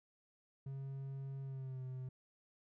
triangle tone with pitch glide, 136 to 129.04 Hz, C#3 to C3, -33 to -24 cents, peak -40 dBFS, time 0.66-2.09 s, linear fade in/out 5 ms, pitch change -91 cents, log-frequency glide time 1.43-1.82 s, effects none

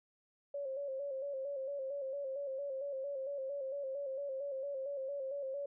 sine tone with vibrato, 549 Hz, C#5, 17 cents flat, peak -37 dBFS, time 0.54-5.66 s, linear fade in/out 5 ms, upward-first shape square, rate 4.4 Hz, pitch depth 56 cents each way, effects none

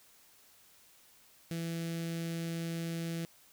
sawtooth tone with notch filter, 166.5 Hz, E3, 18 cents sharp, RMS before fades -37 dBFS, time 1.51-3.25 s, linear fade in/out 0 ms, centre 980 Hz, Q 0.71, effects white hiss -62 dBFS RMS until 3.52 s

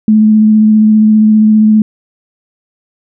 sine tone with vibrato, 215.5 Hz, A3, 36 cents flat, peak -3 dBFS, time 0.08-1.82 s, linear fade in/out 2 ms, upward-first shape sine, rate 15 Hz, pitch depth 15 cents each way, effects none

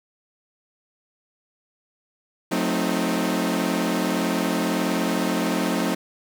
sawtooth chord, F# diminished seventh, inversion none, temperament equal with one note detuned, 180.98 / 220 / 261.6 / 311.1 Hz, F#3 / A3 / C4 / Eb4, -38 / 0 / 0 / 0 cents, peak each -23 dBFS, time 2.51-5.95 s, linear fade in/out 10 ms, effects 9-bit

